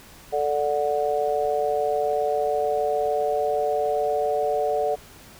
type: chord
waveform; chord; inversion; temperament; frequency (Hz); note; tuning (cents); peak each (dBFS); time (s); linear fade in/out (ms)
sine; D major; second; just; 440.5 / 587.3 / 734.2; A4 / D5 / F#5; +2 / 0 / -14; -25; 0.32-4.96; 20
effects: pink hiss -47 dBFS RMS until 5.39 s